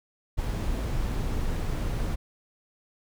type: noise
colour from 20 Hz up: brown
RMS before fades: -28 dBFS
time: 0.37-2.16 s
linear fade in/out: 20 ms
effects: none